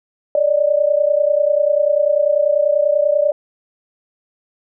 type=tone pair together; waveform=sine; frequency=573.8 / 604 Hz; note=D5 / D5; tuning=-40 / +48 cents; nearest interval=minor second; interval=88 cents; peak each=-15 dBFS; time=0.35-3.32 s; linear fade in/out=2 ms; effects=none